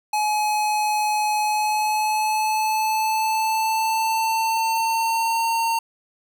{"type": "tone with pitch glide", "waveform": "square", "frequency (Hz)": [847, 913.1], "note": ["G#5", "A#5"], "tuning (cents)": [34, -36], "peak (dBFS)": -20, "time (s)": [0.13, 5.79], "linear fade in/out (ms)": 5, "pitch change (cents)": 130, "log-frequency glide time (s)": [1.4, 5.46], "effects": []}